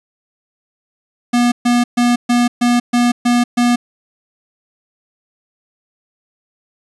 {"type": "tone bursts", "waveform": "square", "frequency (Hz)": 241.6, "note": "B3", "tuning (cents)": -38, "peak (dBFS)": -11, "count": 8, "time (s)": [1.33, 3.76], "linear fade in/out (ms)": 10, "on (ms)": 190, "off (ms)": 130, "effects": ["resampled to 24000 Hz", "8-bit"]}